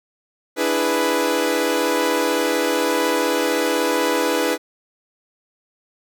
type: chord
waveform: sawtooth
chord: E dominant seventh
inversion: third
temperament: equal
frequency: 293.7 / 329.6 / 415.3 / 493.9 Hz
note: D4 / E4 / G#4 / B4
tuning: 0 / 0 / 0 / 0 cents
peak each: -21 / -20 / -21 / -17 dBFS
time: 0.56-4.58 s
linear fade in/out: 50 ms
effects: none